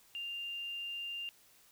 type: tone with tanh clipping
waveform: triangle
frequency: 2794 Hz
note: F7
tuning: in tune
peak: -38 dBFS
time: 0.15-1.29 s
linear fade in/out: 0 ms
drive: 3 dB
effects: white hiss -64 dBFS RMS until 1.71 s